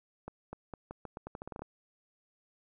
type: accelerating click train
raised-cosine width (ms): 1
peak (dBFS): -27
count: 14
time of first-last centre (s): 0.28-1.62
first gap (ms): 250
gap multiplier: 0.83
effects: none